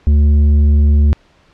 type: tone with tanh clipping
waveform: sine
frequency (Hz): 73.42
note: D2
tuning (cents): 0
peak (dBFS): -8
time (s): 0.07-1.13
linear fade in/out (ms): 0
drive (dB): 7
effects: pink hiss -51 dBFS RMS until 1.53 s + low-pass 4000 Hz 12 dB/octave